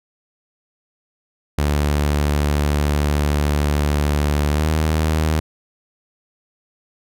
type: tone with pitch glide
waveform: sawtooth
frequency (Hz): 73.4 to 78.22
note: D2 to D#2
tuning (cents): 0 to +10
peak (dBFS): -12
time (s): 1.58-5.4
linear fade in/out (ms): 5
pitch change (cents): +110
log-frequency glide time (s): 4.51-4.67
effects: none